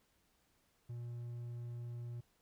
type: tone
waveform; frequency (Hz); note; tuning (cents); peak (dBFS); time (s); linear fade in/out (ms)
triangle; 119.5; A#2; +43; -40; 0.89-2.21; 10
effects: pink hiss -75 dBFS RMS until 2.41 s